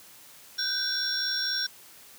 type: tone cluster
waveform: triangle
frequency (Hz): 1508 / 1572 / 3485 / 4030 / 5550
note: F#6 / G6 / A7 / B7 / F8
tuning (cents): +32 / +4 / -17 / +34 / -12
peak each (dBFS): -34 / -35 / -36 / -35 / -27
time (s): 0.58-1.67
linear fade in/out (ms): 10
effects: white hiss -51 dBFS RMS until 2.18 s + high-pass 80 Hz 12 dB/octave